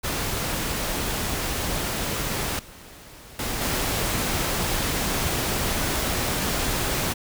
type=noise with level steps; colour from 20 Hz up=pink; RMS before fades=-27 / -45 / -28 / -25 dBFS; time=0.03-7.14 s; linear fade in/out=20 ms; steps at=2.59 / 3.39 / 3.61 s; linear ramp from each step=2 ms; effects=none